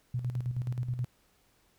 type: tone with tremolo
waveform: sine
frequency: 123.5 Hz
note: B2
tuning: in tune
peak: -28 dBFS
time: 0.14-1.05 s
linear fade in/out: 5 ms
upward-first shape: square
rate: 9.4 Hz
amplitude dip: 60%
effects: pink hiss -68 dBFS RMS until 1.78 s